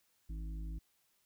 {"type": "harmonic tone with a mistuned harmonic", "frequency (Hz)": 52.9, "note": "G#1", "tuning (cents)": 33, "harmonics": [1, 3, 5, 6], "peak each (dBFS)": [-39, -50, -58, -57], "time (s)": [0.29, 0.79], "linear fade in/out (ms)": 10, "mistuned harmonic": 3, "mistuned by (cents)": 48, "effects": ["white hiss -75 dBFS RMS until 1.25 s"]}